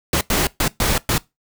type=noise bursts at uneven times; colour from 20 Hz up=pink; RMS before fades=-18 dBFS; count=5; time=0.13-0.21 / 0.3-0.47 / 0.6-0.68 / 0.8-0.98 / 1.09-1.18 s; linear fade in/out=2 ms; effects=noise-tail reverb RT60 0.2 s tail -21 dB re dry